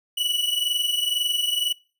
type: tone pair together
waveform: 45% pulse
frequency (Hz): 2941 / 2963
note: F#7 / F#7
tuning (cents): -11 / +2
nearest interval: unison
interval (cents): 13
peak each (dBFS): -23 / -26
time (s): 0.17-1.73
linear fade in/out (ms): 10
effects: noise-tail reverb RT60 0.4 s tail -25 dB re dry